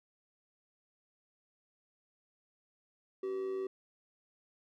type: tone with amplitude modulation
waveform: triangle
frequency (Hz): 382.4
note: G4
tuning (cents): -43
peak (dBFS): -30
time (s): 3.23-3.67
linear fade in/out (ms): 5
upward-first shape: sine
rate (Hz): 106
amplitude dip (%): 45
effects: none